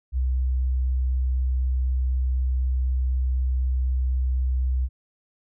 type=tone; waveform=sine; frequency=64 Hz; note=C2; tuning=38 cents flat; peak=-19 dBFS; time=0.12-4.89 s; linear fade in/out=50 ms; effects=tanh soft clip ceiling -16 dBFS